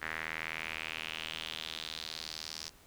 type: tone with band-pass filter sweep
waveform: sawtooth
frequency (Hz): 79.6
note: D#2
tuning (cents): +40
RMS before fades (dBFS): -41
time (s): 0.01-2.7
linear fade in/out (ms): 20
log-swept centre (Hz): 1800 to 5300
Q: 3.4
effects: pink hiss -60 dBFS RMS until 2.86 s